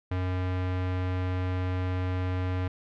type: tone with low-pass filter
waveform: square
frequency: 91.7 Hz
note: F#2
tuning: 15 cents flat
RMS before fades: -29 dBFS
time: 0.11-2.68 s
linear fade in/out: 5 ms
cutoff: 2500 Hz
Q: 0.94
effects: none